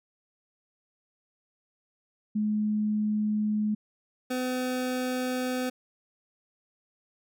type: tone pair in turn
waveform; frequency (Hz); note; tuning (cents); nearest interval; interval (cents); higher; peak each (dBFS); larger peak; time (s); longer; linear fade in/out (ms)
sine / 25% pulse; 212 / 253.5; G#3 / B3; +36 / +45; minor third; 309; second; -24; neither; 2.35-3.75 / 4.3-5.7; neither; 10
effects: none